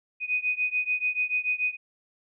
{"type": "beating tone pair", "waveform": "sine", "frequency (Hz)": [2489, 2495.9], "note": ["D#7", "D#7"], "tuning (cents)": [0, 5], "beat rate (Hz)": 6.9, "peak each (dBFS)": [-27, -28], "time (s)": [0.2, 1.77], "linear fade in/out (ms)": 50, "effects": []}